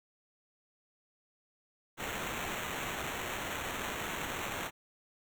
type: noise with sample-and-hold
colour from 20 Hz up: blue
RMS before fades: -38 dBFS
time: 1.97-4.71 s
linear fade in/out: 50 ms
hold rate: 4900 Hz
effects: none